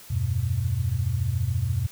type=chord; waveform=sine; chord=E minor; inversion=none; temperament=equal with one note detuned; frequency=82.41 / 96.71 / 123.47 Hz; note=E2 / G2 / B2; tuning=0 / -23 / 0 cents; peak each=-29 / -26 / -26 dBFS; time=0.1-1.87 s; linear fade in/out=10 ms; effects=white hiss -47 dBFS RMS until 1.91 s